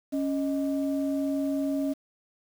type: tone pair together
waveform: sine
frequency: 277.2 / 622.3 Hz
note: C#4 / D#5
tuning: 0 / 0 cents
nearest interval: octave + major second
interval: 1400 cents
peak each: -25 / -32 dBFS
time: 0.12-1.94 s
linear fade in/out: 20 ms
effects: tanh soft clip ceiling -19 dBFS + 8-bit